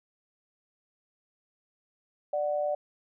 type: tone pair together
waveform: sine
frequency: 591 / 741.2 Hz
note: D5 / F#5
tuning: +11 / +3 cents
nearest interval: major third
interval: 392 cents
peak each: -27 / -33 dBFS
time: 2.33-2.75 s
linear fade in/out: 5 ms
effects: none